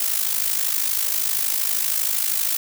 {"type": "noise with amplitude modulation", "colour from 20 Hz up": "blue", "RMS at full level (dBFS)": -19, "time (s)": [0, 2.57], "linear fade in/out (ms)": 5, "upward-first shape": "sine", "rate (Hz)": 52.7, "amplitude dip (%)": 70, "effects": []}